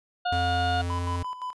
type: harmonic tone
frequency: 717 Hz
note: F5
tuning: 45 cents sharp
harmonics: 1 / 2 / 4 / 5 / 6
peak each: -25 / -31 / -37 / -39 / -41 dBFS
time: 0.25-0.82 s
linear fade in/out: 10 ms
type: tone with pitch glide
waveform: square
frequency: 87.31 to 87.82 Hz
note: F2 to F2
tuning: 0 to +10 cents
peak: -28 dBFS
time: 0.32-1.23 s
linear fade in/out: 5 ms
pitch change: +10 cents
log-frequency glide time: 0.81-0.94 s
type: tone with tremolo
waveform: triangle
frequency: 1002 Hz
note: B5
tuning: 25 cents sharp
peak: -28 dBFS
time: 0.9-1.53 s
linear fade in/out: 0 ms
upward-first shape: square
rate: 5.8 Hz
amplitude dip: 65%
effects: resampled to 24000 Hz